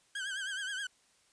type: tone with vibrato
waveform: 30% pulse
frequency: 1573 Hz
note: G6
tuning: 6 cents sharp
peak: -33 dBFS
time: 0.15-0.87 s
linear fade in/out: 5 ms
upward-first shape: triangle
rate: 9.5 Hz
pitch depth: 110 cents each way
effects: white hiss -68 dBFS RMS until 1.32 s + resampled to 22050 Hz